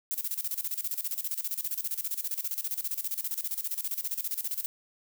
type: noise with tremolo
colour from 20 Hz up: violet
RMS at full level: -31 dBFS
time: 0.11-4.66 s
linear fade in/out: 0 ms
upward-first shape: square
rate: 15 Hz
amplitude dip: 80%
effects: none